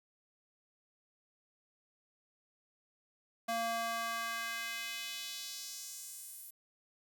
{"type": "tone with high-pass filter sweep", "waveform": "square", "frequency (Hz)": 230, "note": "A#3", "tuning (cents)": -23, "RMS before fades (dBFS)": -40, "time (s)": [3.48, 6.51], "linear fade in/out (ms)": 10, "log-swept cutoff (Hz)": [570, 12000], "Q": 1.5, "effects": ["11-bit"]}